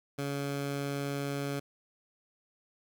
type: tone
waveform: 15% pulse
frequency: 140.9 Hz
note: C#3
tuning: 29 cents sharp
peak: -26 dBFS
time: 0.18-1.6 s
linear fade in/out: 10 ms
effects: none